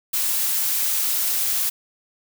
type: noise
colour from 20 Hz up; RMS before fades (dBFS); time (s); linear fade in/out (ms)
blue; -22; 0.13-1.7; 10
effects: none